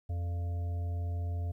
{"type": "harmonic tone with a mistuned harmonic", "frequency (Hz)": 87, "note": "F2", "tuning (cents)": -6, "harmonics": [1, 3, 5, 7, 8], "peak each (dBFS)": [-31, -52, -53, -55, -51], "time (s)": [0.09, 1.52], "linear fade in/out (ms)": 10, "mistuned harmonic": 7, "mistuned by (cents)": -62, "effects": ["12-bit"]}